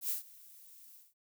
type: noise with ADSR envelope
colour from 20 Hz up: violet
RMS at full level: -33 dBFS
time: 0.01-1.14 s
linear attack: 85 ms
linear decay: 130 ms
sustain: -23 dB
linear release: 190 ms
effects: noise-tail reverb RT60 0.1 s tail -24 dB re dry